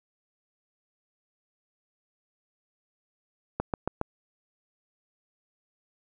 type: click train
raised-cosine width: 1 ms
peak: -13 dBFS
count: 4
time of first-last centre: 3.6-4.014 s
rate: 7.25 Hz
effects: none